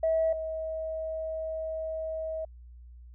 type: tone pair in turn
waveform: sine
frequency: 646 / 638.6 Hz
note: E5 / D#5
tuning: -35 / +45 cents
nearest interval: unison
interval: 20 cents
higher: first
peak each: -22 / -31 dBFS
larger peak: first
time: 0.03-0.33 / 0.33-2.45 s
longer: second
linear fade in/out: 5 ms
effects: tanh soft clip ceiling -18 dBFS + added 60 Hz sine -46 dBFS peak until 3.14 s